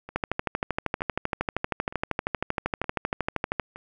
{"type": "two click trains", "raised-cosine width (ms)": 0.5, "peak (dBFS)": [-24, -10], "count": [5, 45], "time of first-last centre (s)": [[0.09, 3.76], [0.16, 3.598]], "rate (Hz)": [1.09, 12.8], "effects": []}